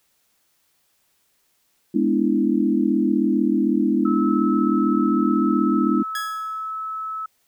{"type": "chord", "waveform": "sine", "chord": "E dominant seventh", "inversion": "first", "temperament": "equal", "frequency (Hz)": [207.7, 246.9, 293.7, 329.6], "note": ["G#3", "B3", "D4", "E4"], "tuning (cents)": [0, 0, 0, 0], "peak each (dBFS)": -22, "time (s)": [1.94, 6.03], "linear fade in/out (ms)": 10}
{"type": "tone", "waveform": "sine", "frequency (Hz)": 1300, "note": "E6", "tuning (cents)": -24, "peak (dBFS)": -26, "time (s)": [4.05, 7.26], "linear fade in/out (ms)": 5}
{"type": "tone with exponential decay", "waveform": "sawtooth", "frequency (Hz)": 1670, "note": "G#6", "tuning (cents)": 9, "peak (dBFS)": -21, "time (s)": [6.15, 6.71], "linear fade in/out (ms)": 2, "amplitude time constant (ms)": 120}
{"effects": ["white hiss -66 dBFS RMS until 7.47 s"]}